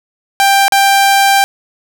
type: tone with dropouts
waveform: sawtooth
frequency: 789 Hz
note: G5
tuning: 11 cents sharp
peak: -3 dBFS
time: 0.4-1.44 s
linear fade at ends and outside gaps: 0 ms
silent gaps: 0.681-0.722 s
effects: 7-bit